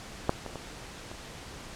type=clicks; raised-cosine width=1 ms; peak=-9 / -23 / -22 / -27 dBFS; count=4; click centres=0.294 / 0.463 / 0.557 / 1.115 s; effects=pink hiss -44 dBFS RMS until 1.75 s + low-pass 8000 Hz 12 dB/octave